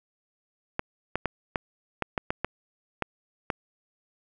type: clicks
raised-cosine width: 0.5 ms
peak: -11 dBFS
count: 10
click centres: 0.794 / 1.156 / 1.257 / 1.558 / 2.023 / 2.178 / 2.305 / 2.446 / 3.023 / 3.502 s
effects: none